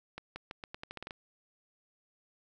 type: accelerating click train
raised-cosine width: 0.3 ms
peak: -25 dBFS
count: 11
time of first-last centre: 0.18-1.108 s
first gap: 180 ms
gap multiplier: 0.84
effects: none